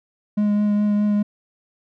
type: tone with vibrato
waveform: triangle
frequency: 207.7 Hz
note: G#3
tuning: in tune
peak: -14 dBFS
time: 0.37-1.23 s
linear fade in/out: 10 ms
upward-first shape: triangle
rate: 4.8 Hz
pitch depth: 15 cents each way
effects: none